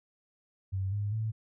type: tone with pitch steps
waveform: sine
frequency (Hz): 95.8 / 102.68 / 110.05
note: G2 / G#2 / A2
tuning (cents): -39 / -19 / +1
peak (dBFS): -29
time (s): 0.72-1.32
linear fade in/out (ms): 20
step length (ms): 200
effects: none